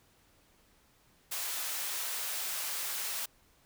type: high-pass noise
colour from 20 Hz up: white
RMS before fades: -36 dBFS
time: 1.31-3.26 s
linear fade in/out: 10 ms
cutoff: 660 Hz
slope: 12 dB/octave
effects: pink hiss -66 dBFS RMS until 3.65 s